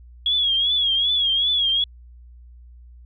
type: tone with vibrato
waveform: sine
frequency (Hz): 3322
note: G#7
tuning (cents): 0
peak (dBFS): -17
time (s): 0.26-1.84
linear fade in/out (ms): 2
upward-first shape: triangle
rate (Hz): 2.6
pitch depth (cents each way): 100
effects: added 60 Hz sine -42 dBFS peak until 3.05 s